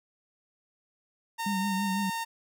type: tone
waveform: sawtooth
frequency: 916 Hz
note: A#5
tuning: 31 cents flat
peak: -27 dBFS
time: 1.38-2.25 s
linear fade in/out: 20 ms
type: tone with vibrato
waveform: sine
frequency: 196 Hz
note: G3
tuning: in tune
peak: -28 dBFS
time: 1.46-2.1 s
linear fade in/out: 5 ms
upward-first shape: triangle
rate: 6 Hz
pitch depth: 79 cents each way
effects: none